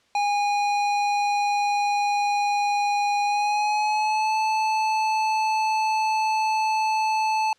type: tone with pitch glide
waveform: square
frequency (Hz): 819 to 872.7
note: G#5 to A5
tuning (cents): -24 to -14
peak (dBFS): -21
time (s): 0.15-7.53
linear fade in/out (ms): 2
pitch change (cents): +110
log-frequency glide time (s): 3.24-4.36
effects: white hiss -62 dBFS RMS until 7.58 s + low-pass 5000 Hz 12 dB/octave